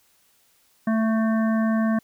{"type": "harmonic tone with a mistuned harmonic", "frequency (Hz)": 221.7, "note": "A3", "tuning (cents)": 13, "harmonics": [1, 3, 5, 7, 8], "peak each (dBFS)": [-19, -29, -33, -36, -37], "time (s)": [0.87, 1.99], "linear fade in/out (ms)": 5, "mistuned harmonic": 8, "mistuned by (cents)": 28, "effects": ["white hiss -62 dBFS RMS until 2.03 s"]}